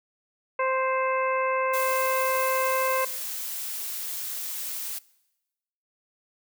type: harmonic tone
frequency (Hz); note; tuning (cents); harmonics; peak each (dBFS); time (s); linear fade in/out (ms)
523.3; C5; 0; 1 / 2 / 3 / 4 / 5; -26 / -26 / -34 / -33 / -36; 0.59-3.05; 5
type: noise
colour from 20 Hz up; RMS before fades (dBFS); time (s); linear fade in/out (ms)
blue; -33; 1.73-4.99; 10
effects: noise-tail reverb RT60 1.0 s tail -22 dB re dry